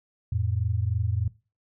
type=tone pair together; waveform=sine; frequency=88.18 / 111.4 Hz; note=F2 / A2; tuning=+17 / +22 cents; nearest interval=major third; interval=405 cents; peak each=-26 dBFS; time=0.32-1.28 s; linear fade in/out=5 ms; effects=noise-tail reverb RT60 0.3 s tail -19 dB re dry